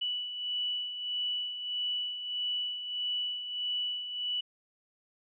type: beating tone pair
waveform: sine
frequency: 2957 / 2958.6 Hz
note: F#7 / F#7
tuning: -2 / -1 cents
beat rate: 1.6 Hz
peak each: -40 / -32 dBFS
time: 0.01-4.41 s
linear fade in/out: 10 ms
effects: none